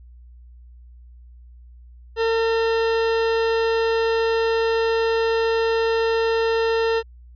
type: tone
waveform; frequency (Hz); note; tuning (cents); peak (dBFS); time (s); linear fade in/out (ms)
40% pulse; 453.6; A#4; -47; -17; 2.16-7.03; 50
effects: added 60 Hz sine -42 dBFS peak until 7.35 s + resampled to 11025 Hz